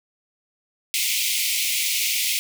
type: high-pass noise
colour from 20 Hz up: pink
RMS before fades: -23 dBFS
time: 0.94-2.39 s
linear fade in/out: 0 ms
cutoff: 2100 Hz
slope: 96 dB/octave
effects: none

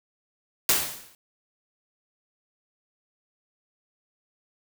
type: noise with exponential decay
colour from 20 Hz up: white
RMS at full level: -18 dBFS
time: 0.69-1.15 s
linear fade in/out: 1 ms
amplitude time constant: 100 ms
effects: none

